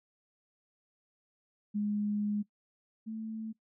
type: tone pair in turn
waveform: sine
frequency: 207.7 / 220.7 Hz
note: G#3 / A3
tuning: 0 / +5 cents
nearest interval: minor second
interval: 105 cents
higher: second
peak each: -29 / -36 dBFS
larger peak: first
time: 1.74-2.43 / 3.06-3.53 s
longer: first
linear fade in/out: 20 ms
effects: noise-tail reverb RT60 0.1 s tail -20 dB re dry

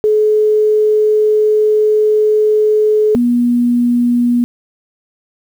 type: tone pair in turn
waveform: sine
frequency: 427.2 / 241.4 Hz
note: G#4 / B3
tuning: +49 / -39 cents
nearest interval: minor seventh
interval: 988 cents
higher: first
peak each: -8 / -9 dBFS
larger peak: first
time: 0.04-3.15 / 3.15-4.44 s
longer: first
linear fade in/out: 0 ms
effects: 7-bit

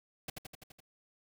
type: noise with echo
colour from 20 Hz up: pink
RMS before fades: -39 dBFS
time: 0.28-0.3 s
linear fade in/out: 5 ms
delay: 84 ms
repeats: 6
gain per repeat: -3 dB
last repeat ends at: 0.804 s
effects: none

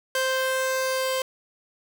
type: tone pair together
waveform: sawtooth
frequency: 522.8 / 1568 Hz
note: C5 / G6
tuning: -1 / 0 cents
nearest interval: octave + perfect fifth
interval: 1901 cents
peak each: -20 / -27 dBFS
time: 0.15-1.22 s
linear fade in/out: 2 ms
effects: none

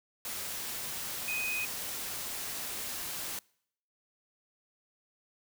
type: tone in noise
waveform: sine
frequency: 2502 Hz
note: D#7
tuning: 9 cents sharp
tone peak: -32 dBFS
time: 1.28-1.65 s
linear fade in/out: 2 ms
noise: white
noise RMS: -38 dBFS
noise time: 0.25-3.39 s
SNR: +3 dB
effects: noise-tail reverb RT60 0.7 s tail -26 dB re dry

